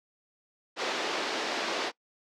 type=band-pass noise; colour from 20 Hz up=pink; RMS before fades=-32 dBFS; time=0.76-1.92 s; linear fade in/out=50 ms; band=310 to 5300 Hz; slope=24 dB/octave; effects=noise-tail reverb RT60 0.1 s tail -23 dB re dry

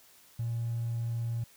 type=tone with hard clipping; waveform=triangle; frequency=116.7 Hz; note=A#2; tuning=2 cents sharp; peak=-30 dBFS; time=0.39-1.44 s; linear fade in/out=5 ms; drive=3 dB; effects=white hiss -59 dBFS RMS until 1.56 s

